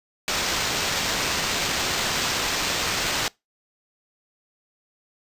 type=noise with sample-and-hold; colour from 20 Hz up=white; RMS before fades=-25 dBFS; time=0.28-3.28 s; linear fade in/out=0 ms; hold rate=11025 Hz; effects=noise-tail reverb RT60 0.2 s tail -24 dB re dry + resampled to 32000 Hz